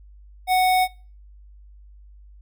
square tone with notch filter, 740 Hz, F#5, in tune, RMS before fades -18 dBFS, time 0.47-0.88 s, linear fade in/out 50 ms, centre 6500 Hz, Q 2, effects noise-tail reverb RT60 0.4 s tail -24 dB re dry + added 50 Hz sine -44 dBFS peak until 2.41 s

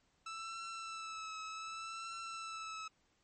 sawtooth tone with vibrato, 1318.5 Hz, E6, in tune, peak -39 dBFS, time 0.26-2.88 s, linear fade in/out 5 ms, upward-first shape triangle, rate 0.66 Hz, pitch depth 41 cents each way, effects pink hiss -75 dBFS RMS until 3.23 s + MP3 32 kbps

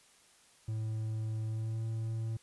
triangle tone with pitch glide, 109.9 to 112.21 Hz, A2 to A2, -2 to +34 cents, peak -31 dBFS, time 0.68-2.37 s, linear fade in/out 5 ms, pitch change +36 cents, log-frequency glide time 1.46-1.83 s, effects white hiss -63 dBFS RMS until 2.42 s + resampled to 24000 Hz

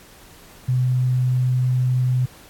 sine tone, 126.7 Hz, B2, 45 cents sharp, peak -16 dBFS, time 0.68-2.26 s, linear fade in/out 10 ms, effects pink hiss -47 dBFS RMS until 2.49 s + AAC 64 kbps

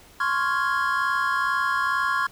triangle chord, Db major seventh, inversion third, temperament equal, 1046.5 / 1108.7 / 1396.9 / 1661.2 Hz, C6 / Db6 / F6 / Ab6, 0 / 0 / 0 / 0 cents, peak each -25 dBFS, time 0.2-2.27 s, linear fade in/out 5 ms, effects pink hiss -51 dBFS RMS until 2.31 s

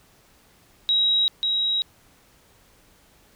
sine tone pair in turn, 3835 / 3835 Hz, A#7 / A#7, +48 / +48 cents, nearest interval unison, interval 0 cents, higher neither, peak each -17 / -20 dBFS, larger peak first, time 0.89-1.28 / 1.43-1.82 s, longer neither, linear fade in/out 0 ms, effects pink hiss -57 dBFS RMS until 3.35 s

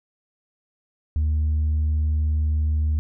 sine tone with tanh clipping, 76.6 Hz, D#2, 27 cents flat, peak -19 dBFS, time 1.16-2.99 s, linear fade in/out 0 ms, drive 1 dB, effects none

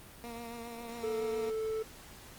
15% pulse tone with vibrato, 233.8 Hz, A#3, 5 cents sharp, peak -35 dBFS, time 0.24-1.5 s, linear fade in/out 0 ms, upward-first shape triangle, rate 7.3 Hz, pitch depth 34 cents each way
triangle tone, 440 Hz, A4, in tune, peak -30 dBFS, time 1.03-1.83 s, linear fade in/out 10 ms
effects pink hiss -52 dBFS RMS until 2.38 s + Opus 32 kbps

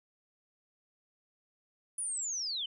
sine linear sweep, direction down, 9956 to 2960 Hz, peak -33 dBFS, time 1.98-2.66 s, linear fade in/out 5 ms, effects none

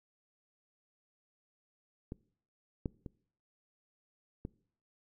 clicks, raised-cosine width 3 ms, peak -27 / -21 / -30 / -26 dBFS, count 4, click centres 2.121 / 2.858 / 3.062 / 4.451 s, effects noise-tail reverb RT60 0.6 s tail -23 dB re dry

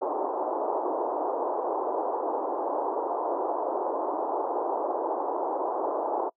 white band-pass noise, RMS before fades -29 dBFS, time 0.01-6.3 s, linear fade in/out 20 ms, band 320 to 970 Hz, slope 48 dB/octave, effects noise-tail reverb RT60 0.1 s tail -26 dB re dry

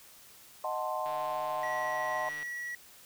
sine chord, D# diminished seventh, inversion none, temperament equal, 622.3 / 740 / 880 / 1046.5 Hz, D#5 / F#5 / A5 / C6, 0 / 0 / 0 / 0 cents, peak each -36 / -37 / -38 / -36 dBFS, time 0.64-2.29 s, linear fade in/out 2 ms
click train, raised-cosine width 0.3 ms, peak -32 dBFS, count 205, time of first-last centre 1.06-2.429 s, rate 149 Hz
triangle tone, 1930 Hz, B6, 40 cents flat, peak -34 dBFS, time 1.63-2.75 s, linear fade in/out 2 ms
effects white hiss -55 dBFS RMS until 3.05 s

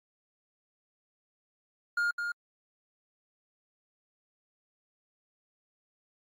triangle tone with echo, 1416 Hz, F6, 23 cents sharp, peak -24 dBFS, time 1.97-2.11 s, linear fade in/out 5 ms, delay 210 ms, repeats 1, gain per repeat -5 dB, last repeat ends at 2.32 s, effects AAC 48 kbps

